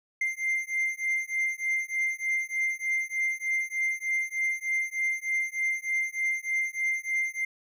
triangle beating tone pair, 2093 / 2096.3 Hz, C7 / C7, 0 / +3 cents, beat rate 3.3 Hz, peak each -28 dBFS, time 0.21-7.45 s, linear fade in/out 5 ms, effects none

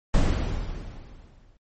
brown noise with exponential decay, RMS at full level -17 dBFS, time 0.14-1.57 s, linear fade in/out 1 ms, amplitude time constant 310 ms, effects MP3 32 kbps

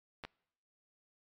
clicks, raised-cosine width 0.3 ms, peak -26 dBFS, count 2, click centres 0.238 / 0.25 s, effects noise-tail reverb RT60 0.8 s tail -26 dB re dry + MP3 48 kbps

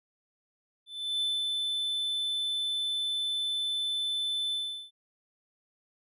triangle tone with ADSR envelope, 3520 Hz, A7, in tune, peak -25 dBFS, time 0.86-4.91 s, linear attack 350 ms, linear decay 210 ms, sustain -2 dB, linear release 380 ms, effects resampled to 32000 Hz

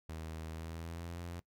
sawtooth tone with pitch glide, 80 to 86.24 Hz, D#2 to F2, +49 to -21 cents, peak -38 dBFS, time 0.09-1.4 s, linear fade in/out 0 ms, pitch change +130 cents, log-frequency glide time 0.51-1.19 s, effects noise-tail reverb RT60 0.1 s tail -20 dB re dry

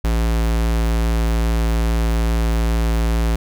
square tone, 56.4 Hz, A1, 44 cents sharp, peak -16 dBFS, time 0.04-3.36 s, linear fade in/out 5 ms, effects none

